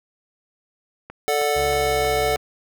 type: click train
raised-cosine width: 0.5 ms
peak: -21 dBFS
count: 5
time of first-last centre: 1.1-2.362 s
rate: 3.17 Hz
type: chord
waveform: square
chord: D major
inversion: second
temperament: just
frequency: 440.5 / 587.3 / 734.2 Hz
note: A4 / D5 / F#5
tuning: +2 / 0 / -14 cents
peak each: -23 / -26 / -24 dBFS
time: 1.28-2.36 s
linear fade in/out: 0 ms
type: tone with pitch glide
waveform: 30% pulse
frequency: 70 to 65.69 Hz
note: C#2 to C2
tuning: +18 to +7 cents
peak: -27 dBFS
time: 1.55-2.37 s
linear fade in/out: 20 ms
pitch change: -111 cents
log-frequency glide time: 1.69-1.98 s
effects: none